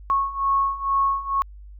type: beating tone pair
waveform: sine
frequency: 1098 / 1100.2 Hz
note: C#6 / C#6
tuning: -17 / -13 cents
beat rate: 2.2 Hz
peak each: -24 / -21 dBFS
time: 0.1-1.42 s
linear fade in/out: 0 ms
effects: added 50 Hz sine -39 dBFS peak until 1.79 s